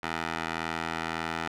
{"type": "tone with band-pass filter", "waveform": "15% pulse", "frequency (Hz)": 81.8, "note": "E2", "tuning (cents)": -13, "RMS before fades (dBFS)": -33, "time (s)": [0.03, 1.48], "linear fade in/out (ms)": 5, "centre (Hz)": 1600, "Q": 0.85, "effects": []}